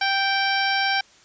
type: harmonic tone with a mistuned harmonic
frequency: 784 Hz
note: G5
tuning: in tune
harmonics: 1 / 2 / 3 / 4 / 5 / 6 / 7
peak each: -24 / -24 / -27 / -30 / -33 / -32 / -30 dBFS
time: 0.01-1.01 s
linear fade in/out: 5 ms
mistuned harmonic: 3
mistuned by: -17 cents
effects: white hiss -53 dBFS RMS until 1.24 s + resampled to 16000 Hz